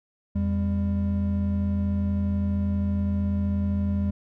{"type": "tone pair together", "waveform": "triangle", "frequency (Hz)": [84.1, 199.89], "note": ["E2", "G3"], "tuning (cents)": [35, 34], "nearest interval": "octave + minor third", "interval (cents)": 1499, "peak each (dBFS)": -23, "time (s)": [0.35, 4.11], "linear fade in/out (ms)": 10, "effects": []}